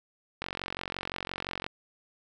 click train, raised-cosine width 0.3 ms, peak -17 dBFS, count 58, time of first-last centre 0.42-1.665 s, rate 45.8 Hz, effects none

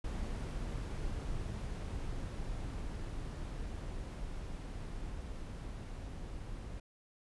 brown noise with level ramp, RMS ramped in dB -38 to -44 dBFS, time 0.04-6.8 s, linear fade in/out 5 ms, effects resampled to 24000 Hz

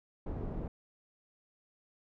pink low-pass noise, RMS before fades -38 dBFS, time 0.26-0.68 s, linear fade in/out 5 ms, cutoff 500 Hz, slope 12 dB/octave, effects none

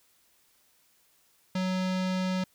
square tone with low-pass filter, 185.7 Hz, F#3, 7 cents sharp, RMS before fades -29 dBFS, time 1.55-2.44 s, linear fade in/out 5 ms, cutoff 4900 Hz, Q 1.4, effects white hiss -66 dBFS RMS until 2.54 s

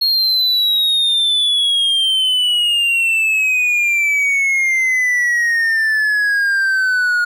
triangle exponential sweep, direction down, 4284 to 1434 Hz, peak -11 dBFS, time 0.01-7.25 s, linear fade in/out 10 ms, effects none

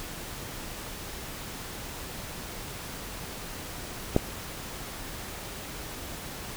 clicks, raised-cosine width 2 ms, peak -24 / -6 dBFS, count 2, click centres 4.149 / 4.164 s, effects pink hiss -39 dBFS RMS until 6.56 s

